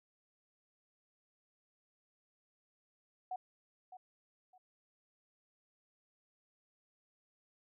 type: tone with echo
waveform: sine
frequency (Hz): 740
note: F#5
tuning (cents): 0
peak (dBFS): -37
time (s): 3.31-3.36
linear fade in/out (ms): 5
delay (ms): 610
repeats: 2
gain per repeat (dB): -12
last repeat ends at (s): 4.58
effects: none